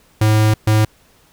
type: tone bursts at uneven times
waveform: square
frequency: 108 Hz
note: A2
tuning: 32 cents flat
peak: -11 dBFS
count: 2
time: 0.21-0.54 / 0.67-0.85 s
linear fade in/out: 5 ms
effects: pink hiss -53 dBFS RMS until 1.32 s